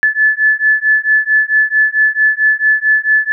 sine beating tone pair, 1730 / 1734.5 Hz, A6 / A6, -30 / -25 cents, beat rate 4.5 Hz, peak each -12 dBFS, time 0.03-3.32 s, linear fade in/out 0 ms, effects none

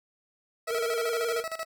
20% pulse tone with tremolo, 649 Hz, E5, 27 cents flat, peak -26 dBFS, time 0.67-1.65 s, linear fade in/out 10 ms, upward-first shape square, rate 13 Hz, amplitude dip 80%
square tone with vibrato, 464.3 Hz, A#4, 7 cents flat, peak -28 dBFS, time 0.67-1.44 s, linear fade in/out 50 ms, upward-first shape sine, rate 19 Hz, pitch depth 49 cents each way
effects none

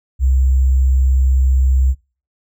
sine tone with sample-and-hold, 65.41 Hz, C2, in tune, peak -10 dBFS, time 0.19-1.95 s, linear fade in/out 50 ms, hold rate 7350 Hz, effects noise-tail reverb RT60 0.4 s tail -24 dB re dry

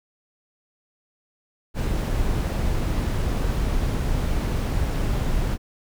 brown noise, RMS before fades -23 dBFS, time 1.74-5.58 s, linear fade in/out 50 ms, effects none

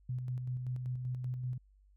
sine tone with tremolo, 125.9 Hz, B2, 34 cents sharp, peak -33 dBFS, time 0.09-1.58 s, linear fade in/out 5 ms, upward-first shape square, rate 5.2 Hz, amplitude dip 35%, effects added 49 Hz sine -61 dBFS peak until 1.96 s

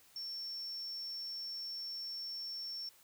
triangle tone, 5440 Hz, F8, 46 cents flat, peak -38 dBFS, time 0.16-2.89 s, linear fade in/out 2 ms, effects tanh soft clip ceiling -35 dBFS + white hiss -64 dBFS RMS until 3.03 s

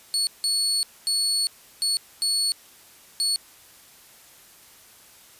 30% pulse tone bursts at uneven times, 4400 Hz, C#8, 14 cents flat, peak -18 dBFS, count 6, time 0.14-0.27 / 0.44-0.83 / 1.07-1.47 / 1.82-1.97 / 2.22-2.52 / 3.2-3.36 s, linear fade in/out 0 ms, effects white hiss -51 dBFS RMS until 5.39 s + resampled to 32000 Hz

